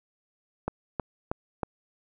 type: click train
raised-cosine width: 1 ms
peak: -14 dBFS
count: 4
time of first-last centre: 0.68-1.632 s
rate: 3.15 Hz
effects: none

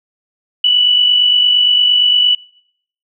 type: tone with amplitude modulation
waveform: sine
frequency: 2960 Hz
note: F#7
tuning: in tune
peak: -6 dBFS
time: 0.64-2.35 s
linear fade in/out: 5 ms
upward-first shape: sine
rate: 48.7 Hz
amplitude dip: 45%
effects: noise-tail reverb RT60 0.7 s tail -24 dB re dry

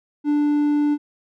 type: tone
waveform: triangle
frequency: 294.1 Hz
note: D4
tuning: 3 cents sharp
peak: -14 dBFS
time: 0.24-0.98 s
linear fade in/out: 50 ms
effects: none

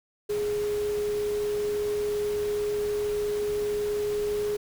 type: tone in noise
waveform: sine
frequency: 416.1 Hz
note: G#4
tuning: 3 cents sharp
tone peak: -25 dBFS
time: 0.29-4.57 s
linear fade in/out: 10 ms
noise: pink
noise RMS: -41 dBFS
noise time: 0.29-4.57 s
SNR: +13 dB
effects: none

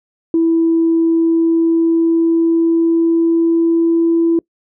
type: tone with pitch glide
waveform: sine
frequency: 329.6 to 333.4 Hz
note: E4 to E4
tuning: 0 to +20 cents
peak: -9 dBFS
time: 0.34-4.39 s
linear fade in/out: 2 ms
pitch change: +20 cents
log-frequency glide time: 1.04-4.15 s
effects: noise-tail reverb RT60 0.1 s tail -25 dB re dry + tanh soft clip ceiling -5 dBFS

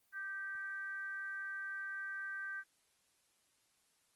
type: tone with frequency modulation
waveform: sine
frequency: 1559 Hz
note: G6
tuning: 10 cents flat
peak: -40 dBFS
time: 0.12-2.64 s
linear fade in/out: 50 ms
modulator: 366 Hz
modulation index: 0.41
effects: white hiss -75 dBFS RMS until 4.15 s + Opus 24 kbps

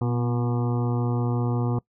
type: harmonic tone with a mistuned harmonic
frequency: 120.2 Hz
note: B2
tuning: 46 cents flat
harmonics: 1 / 2 / 3 / 4 / 6 / 7 / 8 / 9 / 10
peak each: -23 / -29 / -33 / -35 / -39 / -40 / -41 / -42 / -43 dBFS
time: 0.01-1.79 s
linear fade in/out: 5 ms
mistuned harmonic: 2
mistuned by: +39 cents
effects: noise-tail reverb RT60 0.1 s tail -23 dB re dry

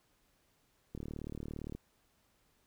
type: click train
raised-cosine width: 3 ms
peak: -29 dBFS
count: 31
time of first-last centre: 0.95-1.75 s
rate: 37.5 Hz
effects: pink hiss -73 dBFS RMS until 2.66 s

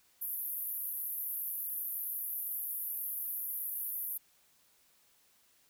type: band-pass noise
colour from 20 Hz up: white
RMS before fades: -38 dBFS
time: 0.21-4.18 s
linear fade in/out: 10 ms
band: 11000 to 15000 Hz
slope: 96 dB/octave
effects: white hiss -68 dBFS RMS until 5.69 s

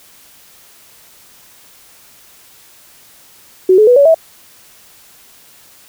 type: tone with pitch steps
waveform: sine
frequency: 372.8 / 428.2 / 491.9 / 565.1 / 649.1 Hz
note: F#4 / A4 / B4 / C#5 / E5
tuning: +13 / -47 / -7 / +33 / -27 cents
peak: -4 dBFS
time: 3.69-4.145 s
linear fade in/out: 5 ms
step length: 91 ms
effects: white hiss -44 dBFS RMS until 5.88 s

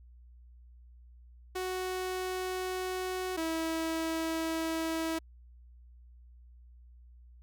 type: tone pair in turn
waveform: sawtooth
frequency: 370 / 324.6 Hz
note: F#4 / E4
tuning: 0 / -27 cents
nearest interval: major second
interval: 227 cents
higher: first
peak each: -29 / -27 dBFS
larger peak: second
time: 1.55-3.37 / 3.37-5.19 s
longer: neither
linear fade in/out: 10 ms
effects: added 60 Hz sine -52 dBFS peak until 7.42 s

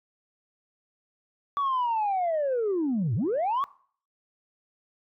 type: linear two-way sweep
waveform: sine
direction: down then up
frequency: 1151 to 97.7 to 1151 Hz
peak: -22 dBFS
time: 1.57-3.64 s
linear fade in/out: 0 ms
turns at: 3.15 s
effects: noise-tail reverb RT60 0.5 s tail -21 dB re dry + tanh soft clip ceiling -21 dBFS

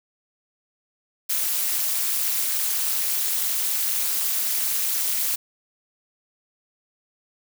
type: noise with amplitude modulation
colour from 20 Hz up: blue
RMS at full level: -20 dBFS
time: 1.29-5.36 s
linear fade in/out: 10 ms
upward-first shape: sine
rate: 224 Hz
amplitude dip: 90%
effects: none

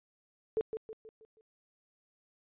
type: tone with echo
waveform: sine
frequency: 440 Hz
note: A4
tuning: in tune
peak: -27 dBFS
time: 0.57-0.61 s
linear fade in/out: 0 ms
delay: 160 ms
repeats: 5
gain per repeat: -7 dB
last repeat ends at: 1.41 s
effects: resampled to 8000 Hz

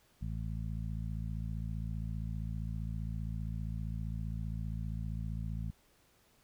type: harmonic tone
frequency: 55.2 Hz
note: A1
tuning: 6 cents sharp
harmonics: 1 / 2 / 3 / 4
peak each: -38 / -40 / -42 / -48 dBFS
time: 0.21-5.71 s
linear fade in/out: 10 ms
effects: pink hiss -68 dBFS RMS until 6.43 s

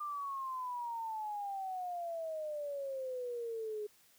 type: exponential sweep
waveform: sine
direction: down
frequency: 1200 to 415.3 Hz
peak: -37 dBFS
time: 0-3.87 s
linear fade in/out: 10 ms
effects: white hiss -66 dBFS RMS until 4.18 s

